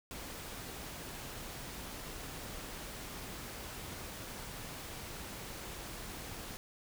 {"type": "noise", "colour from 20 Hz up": "pink", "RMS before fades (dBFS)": -45, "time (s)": [0.11, 6.57], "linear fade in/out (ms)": 0, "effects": []}